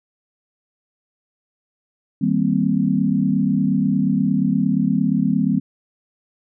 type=chord; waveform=sine; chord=C minor seventh; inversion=first; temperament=equal with one note detuned; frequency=158.56 / 196 / 233.1 / 261.6 Hz; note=Eb3 / G3 / Bb3 / C4; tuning=+33 / 0 / 0 / 0 cents; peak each=-23 / -19 / -22 / -21 dBFS; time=2.21-5.6 s; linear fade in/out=10 ms; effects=none